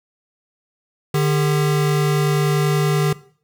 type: tone pair together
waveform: square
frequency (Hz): 149.94 / 399.4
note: D3 / G4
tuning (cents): +36 / +32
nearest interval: octave + perfect fourth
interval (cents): 1696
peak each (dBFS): -17 / -23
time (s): 1.14-3.13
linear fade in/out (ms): 5
effects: noise-tail reverb RT60 0.5 s tail -18 dB re dry